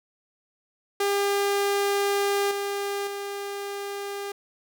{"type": "tone with level steps", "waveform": "sawtooth", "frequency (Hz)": 401.6, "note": "G4", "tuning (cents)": 42, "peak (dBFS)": [-18, -23, -27], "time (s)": [1, 4.32], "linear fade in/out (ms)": 5, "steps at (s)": [2.51, 3.07], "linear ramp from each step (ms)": 2, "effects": []}